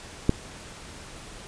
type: click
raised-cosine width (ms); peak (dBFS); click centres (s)
3; -5; 0.294
effects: pink hiss -43 dBFS RMS until 1.47 s + resampled to 22050 Hz